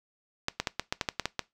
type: clicks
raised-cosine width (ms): 0.2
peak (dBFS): -10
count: 10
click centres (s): 0.484 / 0.6 / 0.672 / 0.796 / 0.925 / 1.012 / 1.088 / 1.197 / 1.256 / 1.393
effects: noise-tail reverb RT60 0.2 s tail -21 dB re dry